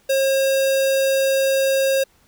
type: tone with notch filter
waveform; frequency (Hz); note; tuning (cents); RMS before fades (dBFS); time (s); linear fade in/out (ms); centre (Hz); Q
square; 539; C#5; -49; -18; 0.09-2.04; 10; 1200; 1.1
effects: pink hiss -58 dBFS RMS until 2.27 s